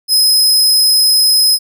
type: tone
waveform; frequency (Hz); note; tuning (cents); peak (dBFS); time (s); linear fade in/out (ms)
sawtooth; 5090; D#8; +39; -5; 0.08-1.59; 50
effects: none